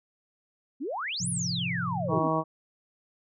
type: exponential two-way sweep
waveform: sine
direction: up then down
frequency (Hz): 238.4 to 10720 to 238.4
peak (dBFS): -30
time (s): 0.8-2.29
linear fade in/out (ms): 20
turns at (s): 1.29
type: chord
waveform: sine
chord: F major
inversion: first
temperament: equal with one note detuned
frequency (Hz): 110 / 133.48 / 174.61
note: A2 / C3 / F3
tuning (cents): 0 / +35 / 0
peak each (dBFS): -37 / -35 / -32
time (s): 1.2-2.2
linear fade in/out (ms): 10
type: harmonic tone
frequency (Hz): 159.4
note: D#3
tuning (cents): +42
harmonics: 1 / 2 / 3 / 4 / 5 / 6 / 7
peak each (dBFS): -31 / -31 / -34 / -30 / -35 / -32 / -30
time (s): 2.08-2.44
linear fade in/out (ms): 50
effects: none